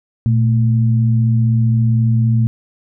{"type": "tone pair together", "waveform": "sine", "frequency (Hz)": [117.2, 221.2], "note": ["A#2", "A3"], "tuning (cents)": [10, 9], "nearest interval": "major seventh", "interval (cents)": 1099, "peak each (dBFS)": [-11, -19], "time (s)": [0.26, 2.47], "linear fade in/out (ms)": 0, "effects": []}